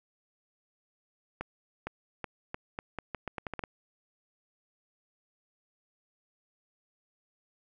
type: accelerating click train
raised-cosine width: 0.5 ms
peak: -20 dBFS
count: 13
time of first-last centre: 1.41-3.638 s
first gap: 460 ms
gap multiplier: 0.81
effects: none